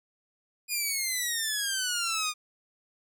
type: exponential sweep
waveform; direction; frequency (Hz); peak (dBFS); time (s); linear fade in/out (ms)
10% pulse; down; 2469 to 1212; -19; 0.68-2.34; 50
effects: none